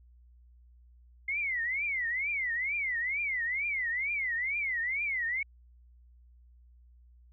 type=tone with vibrato; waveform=sine; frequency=2093 Hz; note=C7; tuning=in tune; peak=-29 dBFS; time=1.28-5.43 s; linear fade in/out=5 ms; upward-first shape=triangle; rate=2.2 Hz; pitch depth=260 cents each way; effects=added 60 Hz sine -55 dBFS peak until 7.32 s